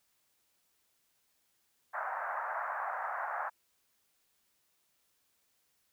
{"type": "band-pass noise", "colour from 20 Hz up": "pink", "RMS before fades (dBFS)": -37, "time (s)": [1.93, 3.5], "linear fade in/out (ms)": 20, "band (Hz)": [660, 1700], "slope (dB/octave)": 48, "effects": ["white hiss -75 dBFS RMS until 5.92 s"]}